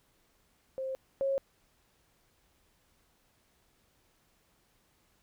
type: tone pair in turn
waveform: sine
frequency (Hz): 528 / 544.7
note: C5 / C#5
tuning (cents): +16 / -30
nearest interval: minor second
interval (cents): 54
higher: second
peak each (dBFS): -33 / -27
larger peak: second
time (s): 0.78-0.95 / 1.21-1.38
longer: neither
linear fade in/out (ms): 0
effects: pink hiss -70 dBFS RMS until 5.22 s